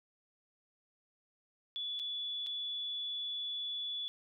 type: tone with dropouts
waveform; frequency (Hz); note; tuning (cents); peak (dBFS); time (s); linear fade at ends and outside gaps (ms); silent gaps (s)
sine; 3434; A7; -43; -36; 1.76-4.08; 0; 1.992-1.997 / 2.464-2.469
effects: none